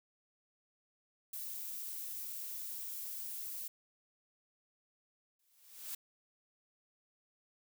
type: noise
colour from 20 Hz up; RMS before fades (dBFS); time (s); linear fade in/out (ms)
violet; -43; 1.33-3.68; 5
type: noise with exponential growth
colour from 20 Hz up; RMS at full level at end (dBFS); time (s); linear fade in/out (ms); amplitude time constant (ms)
blue; -40; 5.39-5.95; 5; 120
effects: none